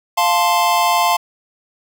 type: chord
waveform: square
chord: F major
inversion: none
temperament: equal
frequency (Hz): 698.5 / 880 / 1046.5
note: F5 / A5 / C6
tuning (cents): 0 / 0 / 0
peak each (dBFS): -18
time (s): 0.17-1.17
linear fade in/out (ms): 10
effects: none